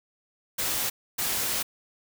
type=noise bursts at uneven times; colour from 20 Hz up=white; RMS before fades=-28 dBFS; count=2; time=0.58-0.9 / 1.18-1.63 s; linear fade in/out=10 ms; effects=none